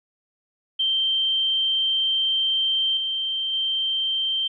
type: tone with level steps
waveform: sine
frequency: 3136 Hz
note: G7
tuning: in tune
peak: -19 / -23 / -21 dBFS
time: 0.79-4.48 s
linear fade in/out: 10 ms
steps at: 2.97 / 3.53 s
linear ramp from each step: 2 ms
effects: none